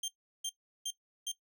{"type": "tone bursts", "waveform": "25% pulse", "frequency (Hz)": 3172, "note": "G7", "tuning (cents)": 20, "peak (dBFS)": -30, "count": 4, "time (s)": [0.03, 1.318], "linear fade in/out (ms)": 5, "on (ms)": 52, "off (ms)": 360, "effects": ["noise-tail reverb RT60 0.1 s tail -17 dB re dry"]}